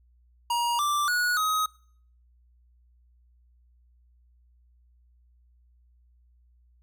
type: tone with pitch steps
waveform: square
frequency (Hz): 949 / 1175 / 1459 / 1263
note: A#5 / D6 / F#6 / D#6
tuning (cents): +31 / +1 / -25 / +26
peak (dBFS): -24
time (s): 0.5-1.66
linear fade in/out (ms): 5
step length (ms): 290
effects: noise-tail reverb RT60 0.6 s tail -24 dB re dry + added 60 Hz sine -58 dBFS peak until 6.82 s